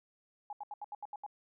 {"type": "tone bursts", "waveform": "sine", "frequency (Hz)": 830.6, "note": "G#5", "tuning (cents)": 0, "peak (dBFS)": -39, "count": 8, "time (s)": [0.5, 1.264], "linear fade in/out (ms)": 2, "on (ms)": 29, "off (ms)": 76, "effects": []}